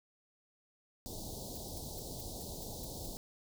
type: band-stop noise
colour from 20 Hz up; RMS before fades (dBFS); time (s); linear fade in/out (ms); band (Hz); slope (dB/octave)
pink; -44; 1.06-3.17; 0; 830 to 3800; 48
type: noise bursts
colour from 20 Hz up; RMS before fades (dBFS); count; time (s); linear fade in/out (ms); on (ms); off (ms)
violet; -47; 8; 1.55-3.064; 5; 23; 190
effects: none